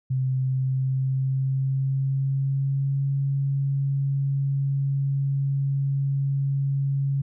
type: tone with pitch glide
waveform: sine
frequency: 130.6 to 138.13 Hz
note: C3 to C#3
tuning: -3 to -6 cents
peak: -21 dBFS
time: 0.1-7.22 s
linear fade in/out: 10 ms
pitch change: +97 cents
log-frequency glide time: 0.38-3.06 s
effects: none